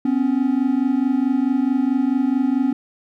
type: tone pair together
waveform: triangle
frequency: 252.6 / 277.2 Hz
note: B3 / C#4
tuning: +39 / 0 cents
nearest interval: major second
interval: 161 cents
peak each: -17 dBFS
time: 0.05-2.73 s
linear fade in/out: 5 ms
effects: none